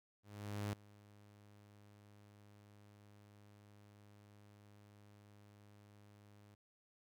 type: tone with ADSR envelope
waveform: sawtooth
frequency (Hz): 103.1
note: G#2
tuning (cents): -12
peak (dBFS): -34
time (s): 0.23-6.55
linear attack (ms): 500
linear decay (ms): 6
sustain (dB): -23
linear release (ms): 6
effects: none